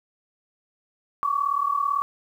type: tone pair together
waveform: sine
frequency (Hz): 1114 / 1152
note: C#6 / D6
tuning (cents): +8 / -34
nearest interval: minor second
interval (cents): 58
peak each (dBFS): -24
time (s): 1.23-2.02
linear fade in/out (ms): 0
effects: 9-bit